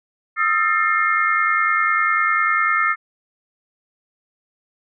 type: tone cluster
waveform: sine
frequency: 1257 / 1347 / 1783 / 2130 Hz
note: D#6 / E6 / A6 / C7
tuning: +17 / +37 / +22 / +30 cents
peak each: -21 dBFS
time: 0.36-2.96 s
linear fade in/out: 50 ms
effects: none